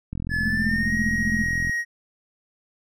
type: click train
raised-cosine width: 5 ms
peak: -18 dBFS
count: 68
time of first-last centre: 0.13-1.695 s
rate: 42.8 Hz
type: tone with pitch glide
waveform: triangle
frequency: 1720 to 1886.5 Hz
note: A6 to A#6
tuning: -40 to +20 cents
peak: -21 dBFS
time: 0.29-1.85 s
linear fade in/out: 50 ms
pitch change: +160 cents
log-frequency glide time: 0.42-0.94 s
type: tone with tremolo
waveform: sine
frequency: 217 Hz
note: A3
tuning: 24 cents flat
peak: -20 dBFS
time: 0.39-1.47 s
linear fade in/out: 50 ms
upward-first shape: triangle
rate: 15 Hz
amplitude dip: 100%
effects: none